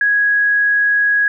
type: tone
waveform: sine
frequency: 1661.2 Hz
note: G#6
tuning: in tune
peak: -11 dBFS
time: 0.01-1.28 s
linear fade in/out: 2 ms
effects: none